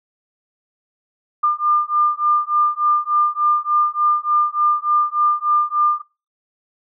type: beating tone pair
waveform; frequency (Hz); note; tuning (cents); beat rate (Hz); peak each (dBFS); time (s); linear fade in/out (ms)
sine; 1199 / 1202.4; D6 / D6; +36 / +40; 3.4; -18; 1.43-6.02; 10
effects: noise-tail reverb RT60 0.3 s tail -22 dB re dry